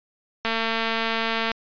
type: click train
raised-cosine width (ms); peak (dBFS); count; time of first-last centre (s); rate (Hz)
0.3; -9; 242; 0.45-1.516; 226
effects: resampled to 11025 Hz